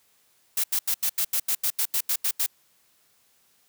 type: noise bursts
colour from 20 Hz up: blue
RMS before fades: -24 dBFS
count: 13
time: 0.57-2.463 s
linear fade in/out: 5 ms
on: 69 ms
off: 83 ms
effects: white hiss -64 dBFS RMS until 3.68 s + high-pass 60 Hz 12 dB/octave